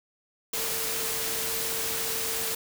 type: tone in noise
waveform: sine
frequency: 451.4 Hz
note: A4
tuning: 44 cents sharp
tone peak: -39 dBFS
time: 0.53-2.55 s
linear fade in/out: 5 ms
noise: white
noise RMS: -30 dBFS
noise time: 0.53-2.55 s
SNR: -12 dB
effects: none